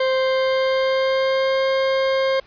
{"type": "tone with pitch glide", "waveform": "40% pulse", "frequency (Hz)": [523.3, 533.1], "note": ["C5", "C5"], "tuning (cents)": [0, 32], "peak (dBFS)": -16, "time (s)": [0, 2.4], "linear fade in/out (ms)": 5, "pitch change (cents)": 32, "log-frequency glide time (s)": [0.16, 1.67], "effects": ["pink hiss -51 dBFS RMS until 2.46 s", "resampled to 11025 Hz"]}